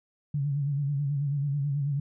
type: tone with vibrato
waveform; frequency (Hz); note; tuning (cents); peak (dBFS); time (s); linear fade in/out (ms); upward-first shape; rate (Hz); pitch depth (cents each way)
sine; 142.2; C#3; +45; -25; 0.34-2; 5; sine; 9.2; 67
effects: none